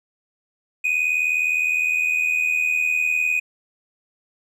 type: tone with amplitude modulation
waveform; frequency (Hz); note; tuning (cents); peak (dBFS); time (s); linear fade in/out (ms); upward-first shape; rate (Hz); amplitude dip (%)
triangle; 2489; D#7; 0; -13; 0.84-3.4; 10; sine; 79.7; 70
effects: tanh soft clip ceiling -9 dBFS